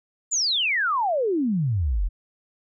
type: exponential sweep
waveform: sine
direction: down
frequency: 7330 to 38.24 Hz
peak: -20 dBFS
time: 0.31-2.09 s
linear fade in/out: 20 ms
effects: none